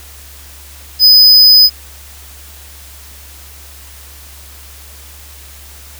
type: tone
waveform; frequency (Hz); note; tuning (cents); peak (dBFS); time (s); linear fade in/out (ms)
square; 5010; D#8; +11; -3; 0.99-1.7; 50
effects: added 70 Hz sine -36 dBFS peak until 5.99 s + white hiss -37 dBFS RMS until 5.99 s